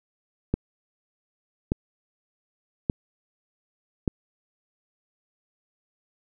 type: click train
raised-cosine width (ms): 3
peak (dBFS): -9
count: 4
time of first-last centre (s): 0.54-4.078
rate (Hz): 0.848
effects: none